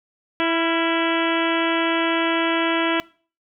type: harmonic tone with a mistuned harmonic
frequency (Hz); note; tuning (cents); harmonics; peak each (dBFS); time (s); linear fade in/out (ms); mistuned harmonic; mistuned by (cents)
330.4; E4; +4; 1 / 2 / 3 / 4 / 5 / 6 / 7 / 8 / 9 / 10; -22 / -25 / -27 / -28 / -29 / -30 / -30 / -31 / -32 / -32; 0.4-3; 0; 4; +42
effects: noise-tail reverb RT60 0.4 s tail -22 dB re dry